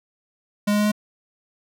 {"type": "tone with pitch steps", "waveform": "square", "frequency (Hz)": [206.5, 207.8, 209.1, 210.5], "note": ["G#3", "G#3", "G#3", "G#3"], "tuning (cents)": [-10, 1, 12, 24], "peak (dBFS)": -18, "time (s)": [0.67, 0.918], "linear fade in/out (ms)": 10, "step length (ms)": 62, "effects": []}